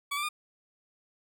20% pulse tone with pitch steps, 1137 / 1174.4 / 1213 Hz, C#6 / D6 / D#6, +44 / 0 / -44 cents, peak -25 dBFS, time 0.11-0.29 s, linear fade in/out 10 ms, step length 60 ms, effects none

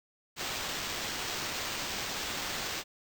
blue noise with sample-and-hold, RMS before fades -36 dBFS, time 0.36-2.84 s, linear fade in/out 50 ms, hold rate 11025 Hz, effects none

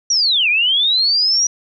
sine linear two-way sweep, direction down then up, 5830 to 2349 to 5830 Hz, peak -12 dBFS, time 0.1-1.47 s, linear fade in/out 5 ms, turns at 0.49 s, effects none

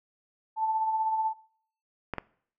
sine tone with tremolo, 880 Hz, A5, in tune, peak -23 dBFS, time 0.56-1.34 s, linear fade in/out 50 ms, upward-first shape sine, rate 16 Hz, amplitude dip 40%
clicks, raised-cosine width 0.5 ms, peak -16 dBFS, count 2, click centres 2.137 / 2.183 s
effects noise-tail reverb RT60 0.6 s tail -22 dB re dry

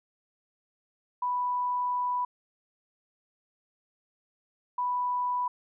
sine tone pair in turn, 987.8 / 987.8 Hz, B5 / B5, 0 / 0 cents, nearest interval unison, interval 0 cents, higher neither, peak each -26 dBFS, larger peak neither, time 1.22-2.25 / 4.78-5.48 s, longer first, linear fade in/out 5 ms, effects none

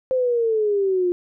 sine exponential sweep, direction down, 523 to 350 Hz, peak -17 dBFS, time 0.11-1.12 s, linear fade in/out 0 ms, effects none

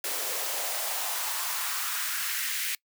white noise with high-pass filter sweep, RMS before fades -31 dBFS, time 0.04-2.75 s, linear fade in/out 2 ms, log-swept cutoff 420 to 2100 Hz, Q 2.3, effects noise-tail reverb RT60 0.1 s tail -24 dB re dry

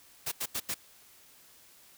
white noise bursts, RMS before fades -33 dBFS, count 4, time 0.26-0.744 s, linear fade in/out 10 ms, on 58 ms, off 84 ms, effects white hiss -58 dBFS RMS until 1.97 s

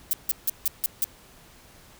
violet noise bursts, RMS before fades -23 dBFS, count 6, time 0.11-1.042 s, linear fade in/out 0 ms, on 22 ms, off 160 ms, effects pink hiss -52 dBFS RMS until 1.99 s

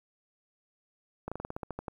slowing click train, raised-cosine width 1 ms, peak -22 dBFS, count 11, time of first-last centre 1.28-1.882 s, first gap 36 ms, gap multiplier 1.11, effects 10-bit

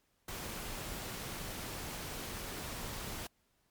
pink noise, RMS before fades -42 dBFS, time 0.28-3.27 s, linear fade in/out 5 ms, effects pink hiss -75 dBFS RMS until 3.7 s + MP3 96 kbps

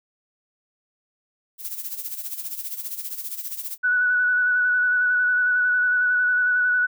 violet noise with tremolo, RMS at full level -29 dBFS, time 1.58-3.78 s, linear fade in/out 50 ms, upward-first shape sine, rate 15 Hz, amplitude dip 70%
sine tone with vibrato, 1480 Hz, F#6, in tune, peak -17 dBFS, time 3.83-6.87 s, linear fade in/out 20 ms, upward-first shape square, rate 11 Hz, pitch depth 16 cents each way
effects none

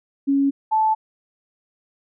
sine tone pair in turn, 277.2 / 873.5 Hz, C#4 / A5, 0 / -13 cents, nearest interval octave + minor sixth, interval 1987 cents, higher second, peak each -15 dBFS, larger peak neither, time 0.27-0.51 / 0.71-0.95 s, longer neither, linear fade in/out 20 ms, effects none

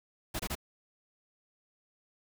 pink noise bursts, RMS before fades -35 dBFS, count 3, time 0.34-0.553 s, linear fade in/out 10 ms, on 55 ms, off 24 ms, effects none

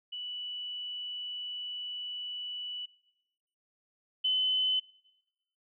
sine tone pair in turn, 2960 / 3031 Hz, F#7 / F#7, 0 / +41 cents, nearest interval unison, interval 41 cents, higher second, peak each -36 / -25 dBFS, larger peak second, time 0.12-2.86 / 4.24-4.8 s, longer first, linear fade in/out 10 ms, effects noise-tail reverb RT60 1.0 s tail -22 dB re dry

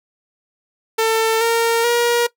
sawtooth tone with pitch steps, 447.2 / 461.1 / 475.4 Hz, A4 / A#4 / A#4, +28 / -19 / +34 cents, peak -10 dBFS, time 0.98-2.27 s, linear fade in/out 10 ms, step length 430 ms, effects noise-tail reverb RT60 0.1 s tail -19 dB re dry

